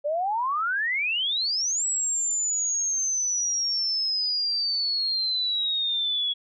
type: exponential two-way sweep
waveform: sine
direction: up then down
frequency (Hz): 567 to 7820 to 3346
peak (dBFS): -23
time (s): 0.04-6.34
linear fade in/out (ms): 20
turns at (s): 1.86
effects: none